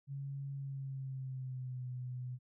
sine tone with pitch glide, 138.59 to 125.63 Hz, C#3 to B2, 0 to +30 cents, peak -39 dBFS, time 0.07-2.39 s, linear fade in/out 50 ms, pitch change -170 cents, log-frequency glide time 0.54-1.88 s, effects none

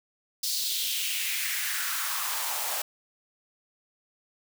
white noise with high-pass filter sweep, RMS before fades -30 dBFS, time 0.43-2.82 s, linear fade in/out 5 ms, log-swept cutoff 4700 to 650 Hz, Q 2.9, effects none

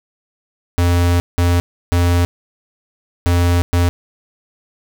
square tone bursts at uneven times, 87.3 Hz, F2, in tune, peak -12 dBFS, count 5, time 0.78-1.2 / 1.38-1.6 / 1.92-2.25 / 3.26-3.62 / 3.73-3.89 s, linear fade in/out 0 ms, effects none

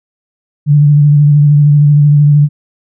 sine tone with vibrato, 146.6 Hz, D3, 3 cents flat, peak -3 dBFS, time 0.66-2.49 s, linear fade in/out 50 ms, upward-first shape sine, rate 13 Hz, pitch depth 28 cents each way, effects none

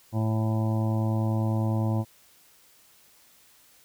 harmonic tone, 110 Hz, A2, in tune, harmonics 1 / 2 / 3 / 5 / 6 / 7 / 8 / 9, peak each -24 / -30 / -34 / -38 / -40 / -41 / -42 / -43 dBFS, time 0.12-2.05 s, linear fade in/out 50 ms, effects white hiss -58 dBFS RMS until 3.84 s

